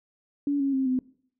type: tone with pitch steps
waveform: sine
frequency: 285.3 / 275.3 / 265.6 / 256.2 Hz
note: C#4 / C#4 / C4 / C4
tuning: +50 / -12 / +26 / -36 cents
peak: -22 dBFS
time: 0.47-0.99 s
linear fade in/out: 2 ms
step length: 130 ms
effects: noise-tail reverb RT60 0.6 s tail -21 dB re dry